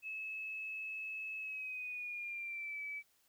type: tone with pitch glide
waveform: sine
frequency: 2593 to 2297 Hz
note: E7 to D7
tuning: -29 to -39 cents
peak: -40 dBFS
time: 0.02-3.03 s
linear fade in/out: 50 ms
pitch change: -210 cents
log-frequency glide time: 1.37-2.82 s
effects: white hiss -73 dBFS RMS until 3.28 s